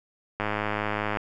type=click train; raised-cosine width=0.5 ms; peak=-12 dBFS; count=82; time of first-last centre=0.4-1.171 s; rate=105 Hz; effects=none